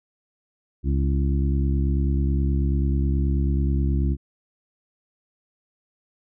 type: harmonic tone with a mistuned harmonic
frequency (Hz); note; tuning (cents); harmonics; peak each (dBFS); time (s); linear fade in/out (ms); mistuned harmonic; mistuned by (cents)
69.3; C#2; 0; 1 / 2 / 3 / 4 / 5; -20 / -26 / -30 / -32 / -34; 0.83-4.17; 50; 5; -35
effects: none